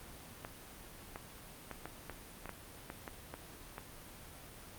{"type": "clicks", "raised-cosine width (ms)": 0.5, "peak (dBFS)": -27, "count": 11, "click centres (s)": [0.449, 1.159, 1.713, 1.856, 2.097, 2.457, 2.493, 2.901, 3.078, 3.34, 3.781], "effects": ["pink hiss -52 dBFS RMS until 4.78 s", "Opus 32 kbps"]}